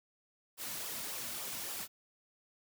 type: noise with flanger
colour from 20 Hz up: white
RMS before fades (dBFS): -41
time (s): 0.57-1.88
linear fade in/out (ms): 50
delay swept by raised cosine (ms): 0.46 to 2.56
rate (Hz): 3.5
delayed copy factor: -0.5
effects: none